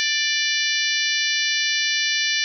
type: harmonic tone with a mistuned harmonic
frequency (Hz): 589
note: D5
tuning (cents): +5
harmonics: 3 / 4 / 5 / 6 / 7 / 8 / 9 / 10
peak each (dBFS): -25 / -26 / -27 / -28 / -28 / -29 / -30 / -30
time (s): 0-2.44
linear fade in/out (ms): 0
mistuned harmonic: 9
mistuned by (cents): +50
effects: none